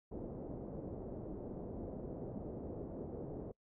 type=low-pass noise; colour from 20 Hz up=white; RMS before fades=-45 dBFS; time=0.11-3.52 s; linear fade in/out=10 ms; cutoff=510 Hz; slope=24 dB/octave; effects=noise-tail reverb RT60 0.1 s tail -25 dB re dry